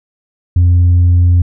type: tone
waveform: sine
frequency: 87.9 Hz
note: F2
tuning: 12 cents sharp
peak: -3 dBFS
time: 0.56-1.42 s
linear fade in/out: 5 ms
effects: tanh soft clip ceiling -4 dBFS